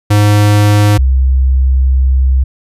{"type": "tone pair in turn", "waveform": ["square", "sine"], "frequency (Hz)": [103.83, 65.41], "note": ["G#2", "C2"], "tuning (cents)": [0, 0], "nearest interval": "minor sixth", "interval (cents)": 800, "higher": "first", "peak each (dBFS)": -6, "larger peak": "neither", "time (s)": [[0.1, 0.98], [0.98, 2.44]], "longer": "second", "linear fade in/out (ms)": 10, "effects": ["resampled to 32000 Hz"]}